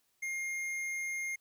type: tone with tanh clipping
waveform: sine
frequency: 2127 Hz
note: C7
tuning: 28 cents sharp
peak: -36 dBFS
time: 0.22-1.36 s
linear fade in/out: 10 ms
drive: 13 dB
effects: white hiss -75 dBFS RMS until 1.4 s